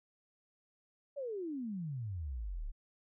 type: exponential sweep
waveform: sine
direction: down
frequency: 587.3 to 31.56 Hz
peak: -37 dBFS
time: 1.16-2.72 s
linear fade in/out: 20 ms
effects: none